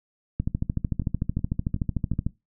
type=two click trains; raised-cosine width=5 ms; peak=-20 / -12 dBFS; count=4 / 26; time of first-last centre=1.02-2.135 / 0.4-2.266 s; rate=2.69 / 13.4 Hz; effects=noise-tail reverb RT60 0.2 s tail -20 dB re dry